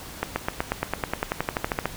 accelerating click train, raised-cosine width 0.5 ms, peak -8 dBFS, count 18, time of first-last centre 0.23-1.856 s, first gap 130 ms, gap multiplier 0.96, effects pink hiss -40 dBFS RMS until 1.96 s

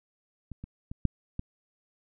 clicks, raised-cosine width 5 ms, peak -27 / -27 / -25 / -11 / -20 dBFS, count 5, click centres 0.517 / 0.64 / 0.915 / 1.053 / 1.394 s, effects none

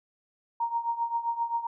sine tone with tremolo, 932.3 Hz, A#5, in tune, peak -23 dBFS, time 0.6-1.67 s, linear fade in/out 5 ms, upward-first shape triangle, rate 7.6 Hz, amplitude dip 85%, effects none

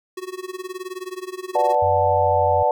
square tone with tremolo, 370 Hz, F#4, in tune, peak -27 dBFS, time 0.17-1.75 s, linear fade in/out 5 ms, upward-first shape sine, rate 19 Hz, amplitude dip 90%
sine chord, B minor seventh, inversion none, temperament equal with one note detuned, 493.9 / 587.3 / 740 / 876.4 Hz, B4 / D5 / F#5 / A5, 0 / 0 / 0 / -7 cents, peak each -23 / -20 / -21 / -20 dBFS, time 1.55-2.71 s, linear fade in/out 2 ms
sine tone with pitch glide, 93.1 to 90.61 Hz, F#2 to F#2, +11 to -36 cents, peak -26 dBFS, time 1.82-2.63 s, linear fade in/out 5 ms, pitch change -47 cents, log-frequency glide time 2.11-2.47 s
effects none

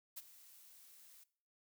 blue noise with ADSR envelope, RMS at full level -45 dBFS, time 0.16-1.24 s, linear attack 17 ms, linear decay 31 ms, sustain -16 dB, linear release 8 ms, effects noise-tail reverb RT60 0.5 s tail -19 dB re dry

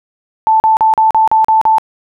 sine tone bursts, 880 Hz, A5, in tune, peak -6 dBFS, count 8, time 0.47-1.783 s, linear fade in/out 0 ms, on 130 ms, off 39 ms, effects none

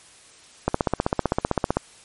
click train, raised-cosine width 1 ms, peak -5 dBFS, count 18, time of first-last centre 0.68-1.77 s, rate 15.6 Hz, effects white hiss -50 dBFS RMS until 2.04 s + MP3 48 kbps

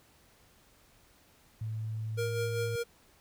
sine tone, 110 Hz, A2, in tune, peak -33 dBFS, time 1.61-2.76 s, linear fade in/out 5 ms
square tone with tremolo, 470 Hz, A#4, 14 cents sharp, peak -31 dBFS, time 2.17-2.84 s, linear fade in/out 20 ms, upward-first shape sine, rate 5.1 Hz, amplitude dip 45%
effects pink hiss -63 dBFS RMS until 3.2 s

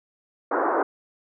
pink band-pass noise, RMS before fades -23 dBFS, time 0.51-0.83 s, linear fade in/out 5 ms, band 310 to 1500 Hz, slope 48 dB/octave, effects none

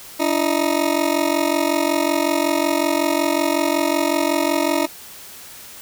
20% pulse ring-modulated tone, 312.6 Hz, D#4, 8 cents sharp, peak -9 dBFS, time 0.19-4.87 s, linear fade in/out 20 ms, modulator 22.7 Hz, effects white hiss -39 dBFS RMS until 5.81 s

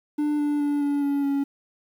triangle tone with pitch steps, 296.8 / 293.2 / 289.7 / 286.2 / 282.7 / 279.3 Hz, D4 / D4 / D4 / D4 / C#4 / C#4, +18 / -3 / -24 / -45 / +34 / +13 cents, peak -19 dBFS, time 0.18-1.44 s, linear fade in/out 10 ms, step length 210 ms, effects 9-bit

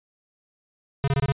square tone bursts, 138.59 Hz, C#3, in tune, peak -20 dBFS, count 5, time 1.04-1.32 s, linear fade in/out 0 ms, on 36 ms, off 25 ms, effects resampled to 8000 Hz

